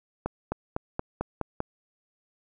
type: accelerating click train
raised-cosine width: 1 ms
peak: -14 dBFS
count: 7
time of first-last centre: 0.26-1.604 s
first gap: 260 ms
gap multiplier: 0.94
effects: none